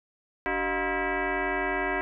sine tone with frequency modulation, 622.3 Hz, D#5, in tune, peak -25 dBFS, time 0.46-2.01 s, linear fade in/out 0 ms, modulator 334 Hz, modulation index 4.7, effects none

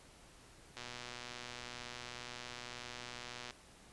click train, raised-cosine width 0.2 ms, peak -28 dBFS, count 335, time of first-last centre 0.77-3.508 s, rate 122 Hz, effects pink hiss -60 dBFS RMS until 3.92 s + resampled to 24000 Hz

